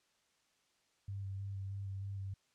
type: tone with vibrato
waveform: sine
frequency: 98 Hz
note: G2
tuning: in tune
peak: -39 dBFS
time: 1.08-2.34 s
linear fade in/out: 5 ms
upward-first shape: square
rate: 3.2 Hz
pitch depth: 16 cents each way
effects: white hiss -75 dBFS RMS until 2.54 s + low-pass 7000 Hz 12 dB/octave